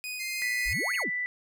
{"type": "tone with tremolo", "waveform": "sawtooth", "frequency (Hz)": 2489, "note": "D#7", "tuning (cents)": 0, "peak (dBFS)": -30, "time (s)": [0.04, 0.73], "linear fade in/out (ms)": 0, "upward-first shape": "sine", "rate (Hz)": 3.5, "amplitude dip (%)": 30}
{"type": "tone with pitch glide", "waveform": "sawtooth", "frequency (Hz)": [2097, 2185], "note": ["C7", "C#7"], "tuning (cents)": [3, -26], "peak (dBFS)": -30, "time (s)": [0.19, 1.04], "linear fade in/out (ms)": 20, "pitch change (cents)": 71, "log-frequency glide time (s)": [0.67, 0.75]}
{"type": "tone", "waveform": "sine", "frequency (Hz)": 1981, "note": "B6", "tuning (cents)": 5, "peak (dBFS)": -28, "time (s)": [0.42, 1.26], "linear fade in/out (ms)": 0}
{"type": "exponential two-way sweep", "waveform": "sine", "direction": "up then down", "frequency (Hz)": [30.87, 2960, 142.2], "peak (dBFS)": -33, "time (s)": [0.65, 1.1], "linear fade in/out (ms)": 20, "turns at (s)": 0.95}
{"effects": []}